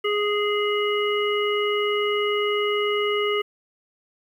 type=harmonic tone; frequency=415.3 Hz; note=G#4; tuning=in tune; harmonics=1 / 3 / 5 / 7; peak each=-22 / -28 / -29 / -29 dBFS; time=0.04-3.42 s; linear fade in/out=10 ms; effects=9-bit